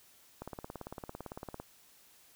click train, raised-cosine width 1 ms, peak -27 dBFS, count 22, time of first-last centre 0.42-1.6 s, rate 17.8 Hz, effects white hiss -62 dBFS RMS until 2.35 s

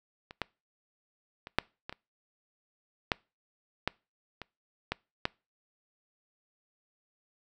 clicks, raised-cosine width 0.3 ms, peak -28 / -14 / -26 / -7 / -21 / -26 / -9 / -11 / -24 / -14 / -11 dBFS, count 11, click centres 0.309 / 0.417 / 1.471 / 1.586 / 1.895 / 1.926 / 3.118 / 3.876 / 4.417 / 4.92 / 5.254 s, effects noise-tail reverb RT60 0.3 s tail -25 dB re dry

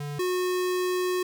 square tone pair in turn, 145.4 / 364 Hz, D3 / F#4, -17 / -28 cents, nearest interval octave + major third, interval 1589 cents, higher second, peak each -32 / -25 dBFS, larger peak second, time 0-0.19 / 0.19-1.23 s, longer second, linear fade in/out 5 ms, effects none

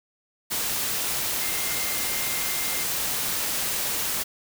sine tone in noise, 2100 Hz, C7, 6 cents sharp, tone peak -36 dBFS, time 1.4-2.85 s, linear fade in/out 20 ms, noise white, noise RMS -27 dBFS, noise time 0.5-4.24 s, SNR -12 dB, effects none

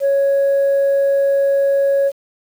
sine tone, 554.4 Hz, C#5, in tune, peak -10 dBFS, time 0-2.12 s, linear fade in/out 50 ms, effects tanh soft clip ceiling -10 dBFS + 7-bit

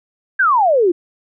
sine exponential sweep, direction down, 1651 to 329.6 Hz, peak -10 dBFS, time 0.39-0.92 s, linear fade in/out 10 ms, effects none

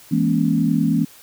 sine chord, A# half-diminished seventh, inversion second, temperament equal with one note detuned, 164.81 / 207.7 / 237.4 / 277.2 Hz, E3 / G#3 / A#3 / C#4, 0 / 0 / +32 / 0 cents, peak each -20 / -22 / -20 / -21 dBFS, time 0.11-1.05 s, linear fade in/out 10 ms, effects white hiss -46 dBFS RMS until 1.22 s

